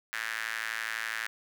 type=tone with high-pass filter; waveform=square; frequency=56 Hz; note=A1; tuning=31 cents sharp; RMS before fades=-35 dBFS; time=0.13-1.27 s; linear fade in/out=0 ms; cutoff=1700 Hz; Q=4.1; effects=none